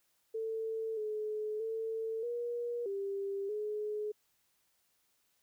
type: tone with pitch steps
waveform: sine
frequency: 445.5 / 427.4 / 446.9 / 477.4 / 395.7 / 422.2 Hz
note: A4 / G#4 / A4 / A#4 / G4 / G#4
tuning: +22 / +50 / +27 / +41 / +16 / +29 cents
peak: -34 dBFS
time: 0.34-4.12 s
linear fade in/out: 10 ms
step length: 630 ms
effects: white hiss -75 dBFS RMS until 5.42 s